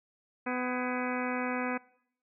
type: harmonic tone with a mistuned harmonic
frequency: 250.7 Hz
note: B3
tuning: 26 cents sharp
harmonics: 1 / 2 / 3 / 4 / 5 / 6 / 7 / 8 / 9 / 10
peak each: -34 / -37 / -39 / -40 / -41 / -42 / -42 / -43 / -44 / -44 dBFS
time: 0.46-1.78 s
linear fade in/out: 10 ms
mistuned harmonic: 7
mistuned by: -90 cents
effects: noise-tail reverb RT60 0.7 s tail -23 dB re dry